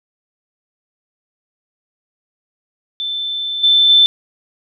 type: tone with level steps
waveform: sine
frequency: 3535 Hz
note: A7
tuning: 7 cents sharp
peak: -19 / -8 / -6 dBFS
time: 3-4.06 s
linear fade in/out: 0 ms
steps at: 3.63 / 3.89 s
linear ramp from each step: 10 ms
effects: none